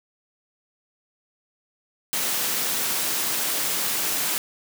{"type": "high-pass noise", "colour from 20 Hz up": "white", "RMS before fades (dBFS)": -25, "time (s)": [2.13, 4.38], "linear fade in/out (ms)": 0, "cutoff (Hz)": 130, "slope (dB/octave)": 24, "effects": []}